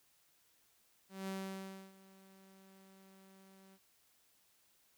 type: tone with ADSR envelope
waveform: sawtooth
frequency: 192.1 Hz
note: G3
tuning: 35 cents flat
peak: -35 dBFS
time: 1.09-3.79 s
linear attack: 190 ms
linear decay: 640 ms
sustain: -21 dB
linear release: 53 ms
effects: white hiss -72 dBFS RMS until 4.97 s